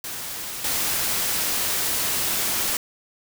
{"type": "noise with level steps", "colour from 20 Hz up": "white", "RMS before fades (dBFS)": [-32, -24], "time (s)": [0.04, 2.77], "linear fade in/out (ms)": 2, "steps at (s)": 0.64, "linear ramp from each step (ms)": 5, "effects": []}